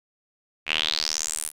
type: tone with band-pass filter sweep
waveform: sawtooth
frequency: 77.78 Hz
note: D#2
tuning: in tune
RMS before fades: -27 dBFS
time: 0.66-1.52 s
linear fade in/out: 50 ms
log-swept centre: 2500 to 11000 Hz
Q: 5.3
effects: none